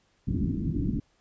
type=low-pass noise; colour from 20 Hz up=white; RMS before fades=-28 dBFS; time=0.27-1 s; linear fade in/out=10 ms; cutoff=300 Hz; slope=48 dB/octave; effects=pink hiss -68 dBFS RMS until 1.2 s + resampled to 16000 Hz